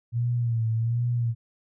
sine tone with vibrato, 116.54 Hz, A#2, in tune, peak -22 dBFS, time 0.12-1.35 s, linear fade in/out 50 ms, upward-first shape sine, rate 1.3 Hz, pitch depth 65 cents each way, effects none

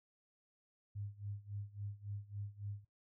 sine tone with tremolo, 101.9 Hz, G#2, 32 cents flat, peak -39 dBFS, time 0.95-2.85 s, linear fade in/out 10 ms, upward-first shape sine, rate 3.6 Hz, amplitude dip 90%, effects noise-tail reverb RT60 0.2 s tail -25 dB re dry

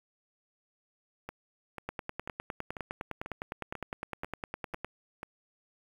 two click trains, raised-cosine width 0.5 ms, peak -20 / -24 dBFS, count 30 / 9, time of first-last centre 1.89-4.846 / 1.29-5.231 s, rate 9.81 / 2.03 Hz, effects 8-bit

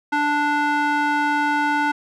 square tone with band-pass filter, 293.7 Hz, D4, in tune, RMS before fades -20 dBFS, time 0.12-1.92 s, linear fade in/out 10 ms, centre 1200 Hz, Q 1.9, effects none

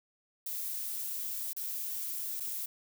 violet noise with dropouts, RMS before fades -37 dBFS, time 0.46-2.66 s, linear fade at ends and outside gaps 5 ms, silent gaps 1.532-1.564 / 2.4-2.404 s, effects none

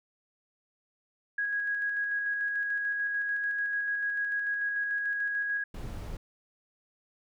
sine tone with tremolo, 1653 Hz, G#6, 9 cents flat, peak -27 dBFS, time 1.38-5.64 s, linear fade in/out 5 ms, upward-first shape square, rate 6.8 Hz, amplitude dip 25%
brown noise, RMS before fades -38 dBFS, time 5.74-6.17 s, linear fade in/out 5 ms
effects none

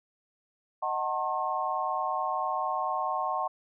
sine chord, D# diminished seventh, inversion none, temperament just, 622.3 / 746.7 / 896 / 1075.3 Hz, D#5 / F#5 / A5 / C6, 0 / +16 / +31 / +47 cents, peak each -36 / -32 / -34 / -31 dBFS, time 0.82-3.48 s, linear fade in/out 10 ms, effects none

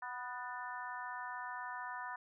harmonic tone with a mistuned harmonic, 246.9 Hz, B3, in tune, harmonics 3 / 4 / 5 / 6 / 7, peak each -49 / -44 / -50 / -48 / -48 dBFS, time 0.02-2.16 s, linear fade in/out 5 ms, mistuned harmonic 7, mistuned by +50 cents, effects none

